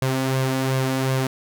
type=tone with flanger; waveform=sawtooth; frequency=132 Hz; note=C3; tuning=16 cents sharp; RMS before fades=-22 dBFS; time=0.02-1.27 s; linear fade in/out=2 ms; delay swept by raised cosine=1.8 to 3.6 ms; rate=2.7 Hz; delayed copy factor=+0.5; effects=none